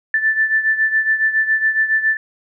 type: beating tone pair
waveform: sine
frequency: 1760 / 1767.2 Hz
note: A6 / A6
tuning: 0 / +7 cents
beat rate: 7.2 Hz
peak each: -15 / -20 dBFS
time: 0.14-2.17 s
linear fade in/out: 2 ms
effects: none